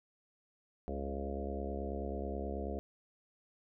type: harmonic tone with a mistuned harmonic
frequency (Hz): 69.3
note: C#2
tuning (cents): 0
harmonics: 1 / 3 / 4 / 5 / 6 / 7 / 8 / 9 / 10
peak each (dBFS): -40 / -44 / -47 / -47 / -44 / -48 / -47 / -49 / -47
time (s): 0.88-2.79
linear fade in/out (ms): 0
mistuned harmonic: 8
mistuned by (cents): -21
effects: none